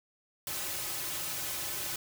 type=noise with comb filter; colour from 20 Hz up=white; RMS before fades=-36 dBFS; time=0.47-1.96 s; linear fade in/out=2 ms; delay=4.3 ms; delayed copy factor=-0.8; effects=none

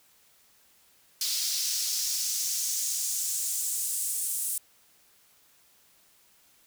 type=noise with high-pass filter sweep; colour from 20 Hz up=pink; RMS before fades=-30 dBFS; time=1.21-4.58 s; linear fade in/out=2 ms; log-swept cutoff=4600 to 9300 Hz; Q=2.1; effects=white hiss -62 dBFS RMS until 6.66 s

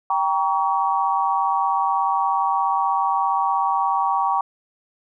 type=chord; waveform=sine; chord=G diminished; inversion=none; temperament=just; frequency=784 / 940.8 / 1128.9 Hz; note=G5 / Bb5 / Db6; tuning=0 / +16 / +31 cents; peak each=-22 dBFS; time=0.1-4.41 s; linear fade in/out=2 ms; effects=none

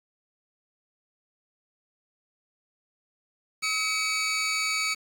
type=tone pair together; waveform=20% pulse; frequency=1281.2 / 2264 Hz; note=E6 / C#7; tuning=-50 / +36 cents; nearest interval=minor seventh; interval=986 cents; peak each=-27 / -21 dBFS; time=3.62-4.95 s; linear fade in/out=20 ms; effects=low-pass 11000 Hz 12 dB/octave + 8-bit

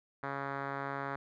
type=tone with low-pass filter; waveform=5% pulse; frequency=138.59 Hz; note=C#3; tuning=in tune; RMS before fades=-38 dBFS; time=0.23-1.16 s; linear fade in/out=2 ms; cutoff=1600 Hz; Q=1.4; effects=none

